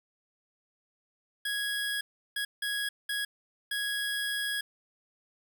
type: tone bursts at uneven times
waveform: 25% pulse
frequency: 1661 Hz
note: G#6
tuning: in tune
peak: -26 dBFS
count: 5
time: 1.45-2.01 / 2.36-2.45 / 2.62-2.89 / 3.09-3.25 / 3.71-4.61 s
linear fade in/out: 5 ms
effects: 11-bit